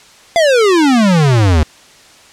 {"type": "exponential sweep", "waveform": "square", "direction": "down", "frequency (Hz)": [698.5, 73.42], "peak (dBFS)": -8, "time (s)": [0.36, 1.63], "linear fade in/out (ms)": 0, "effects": ["white hiss -42 dBFS RMS until 2.32 s", "low-pass 7000 Hz 12 dB/octave"]}